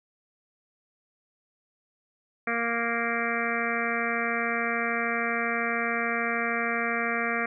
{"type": "harmonic tone", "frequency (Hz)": 233.1, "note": "A#3", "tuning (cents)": 0, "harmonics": [1, 2, 3, 5, 6, 7, 8, 9, 10], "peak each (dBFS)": [-34, -34, -34, -34, -34, -34, -34, -34, -34], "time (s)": [2.47, 7.46], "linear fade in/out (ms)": 5, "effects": []}